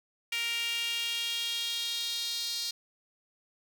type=tone with high-pass filter sweep; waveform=sawtooth; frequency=466.3 Hz; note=A#4; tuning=1 cent sharp; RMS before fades=-33 dBFS; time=0.32-2.71 s; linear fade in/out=5 ms; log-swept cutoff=2500 to 4300 Hz; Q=4.2; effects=none